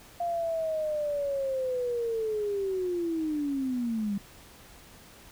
sine linear sweep, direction down, 698.5 to 196 Hz, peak -27 dBFS, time 0.2-4.18 s, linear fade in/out 5 ms, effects pink hiss -52 dBFS RMS until 5.31 s

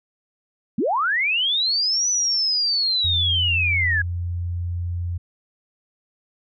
sine linear two-way sweep, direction up then down, 174.61 to 6010 to 1626 Hz, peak -18 dBFS, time 0.78-4.02 s, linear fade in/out 5 ms, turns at 2.09 s
sine tone, 87.31 Hz, F2, in tune, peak -23 dBFS, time 3.04-5.18 s, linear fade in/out 10 ms
effects none

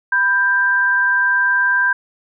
sine tone pair together, 992 / 1580.2 Hz, B5 / G6, +7 / +13 cents, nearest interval minor sixth, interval 806 cents, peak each -21 / -13 dBFS, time 0.12-1.93 s, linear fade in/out 5 ms, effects none

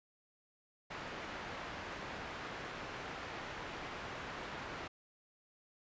white low-pass noise, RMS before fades -45 dBFS, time 0.9-4.88 s, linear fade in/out 10 ms, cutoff 1800 Hz, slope 12 dB/octave, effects resampled to 16000 Hz

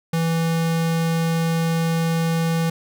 square tone, 164.81 Hz, E3, in tune, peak -19 dBFS, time 0.13-2.7 s, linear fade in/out 5 ms, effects none

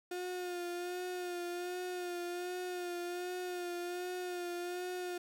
35% pulse tone with vibrato, 356.4 Hz, F4, 35 cents sharp, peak -36 dBFS, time 0.11-5.18 s, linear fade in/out 5 ms, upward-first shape sine, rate 1.3 Hz, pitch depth 32 cents each way, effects none

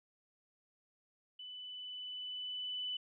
sine tone with level ramp, 2993 Hz, F#7, 19 cents sharp, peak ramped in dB -46 to -36 dBFS, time 1.39-2.97 s, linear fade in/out 5 ms, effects none

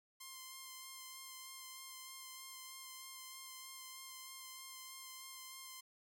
5% pulse tone with vibrato, 1051 Hz, C6, 7 cents sharp, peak -38 dBFS, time 0.2-5.81 s, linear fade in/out 10 ms, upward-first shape sine, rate 3.2 Hz, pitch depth 16 cents each way, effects none

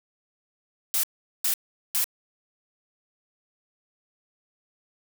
blue noise bursts, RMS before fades -24 dBFS, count 3, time 0.94-2.042 s, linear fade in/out 0 ms, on 94 ms, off 410 ms, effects none

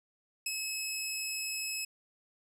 15% pulse tone with ADSR envelope, 2581 Hz, E7, 37 cents flat, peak -24 dBFS, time 0.46-1.85 s, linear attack 4 ms, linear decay 40 ms, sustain -3 dB, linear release 6 ms, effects none

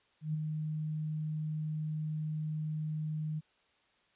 sine tone with ADSR envelope, 154.5 Hz, D#3, 12 cents flat, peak -29 dBFS, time 0.21-3.41 s, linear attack 130 ms, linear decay 16 ms, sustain -4 dB, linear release 28 ms, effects white hiss -70 dBFS RMS until 4.15 s + resampled to 8000 Hz

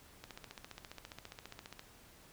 click train, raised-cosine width 0.2 ms, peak -29 dBFS, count 24, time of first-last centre 0.24-1.794 s, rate 14.8 Hz, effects pink hiss -60 dBFS RMS until 2.32 s

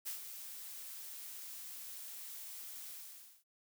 blue noise with ADSR envelope, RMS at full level -40 dBFS, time 0.05-3.44 s, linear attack 23 ms, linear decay 110 ms, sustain -8 dB, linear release 540 ms, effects none

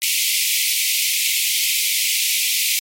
pink high-pass noise, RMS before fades -19 dBFS, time 0.02-2.79 s, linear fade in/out 0 ms, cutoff 2100 Hz, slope 96 dB/octave, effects MP3 64 kbps

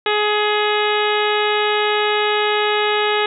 harmonic tone, 420.1 Hz, G#4, 20 cents sharp, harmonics 1 / 2 / 3 / 4 / 5 / 6 / 7 / 8 / 9, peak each -19 / -22 / -24 / -25 / -26 / -27 / -27 / -28 / -29 dBFS, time 0.06-3.26 s, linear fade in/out 2 ms, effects none

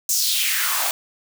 white noise with high-pass filter sweep, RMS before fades -21 dBFS, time 0.09-0.91 s, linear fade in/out 2 ms, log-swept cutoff 6900 to 660 Hz, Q 2.9, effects none

